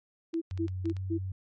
sine tone bursts, 330 Hz, E4, 2 cents sharp, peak -27 dBFS, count 4, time 0.33-1.184 s, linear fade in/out 20 ms, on 86 ms, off 170 ms
clicks, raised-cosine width 0.2 ms, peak -31 dBFS, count 7, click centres 0.341 / 0.511 / 0.576 / 0.682 / 0.856 / 0.898 / 0.967 s
sine tone with pitch glide, 92.7 to 94.48 Hz, F#2 to F#2, +4 to +37 cents, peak -32 dBFS, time 0.51-1.32 s, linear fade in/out 5 ms, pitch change +33 cents, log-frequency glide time 0.9-1 s
effects MP3 48 kbps

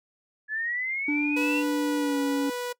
sine linear sweep, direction up, 1700 to 2769 Hz, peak -27 dBFS, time 0.48-1.64 s, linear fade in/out 50 ms
triangle tone with pitch glide, 293.7 to 280.8 Hz, D4 to C#4, 0 to +22 cents, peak -22 dBFS, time 1.08-2.5 s, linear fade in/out 5 ms, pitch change -78 cents, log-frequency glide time 1.98-2.19 s
sawtooth tone with vibrato, 489.3 Hz, B4, 16 cents flat, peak -26 dBFS, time 1.36-2.73 s, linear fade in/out 10 ms, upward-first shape triangle, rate 1.1 Hz, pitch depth 9 cents each way
effects noise-tail reverb RT60 0.1 s tail -22 dB re dry

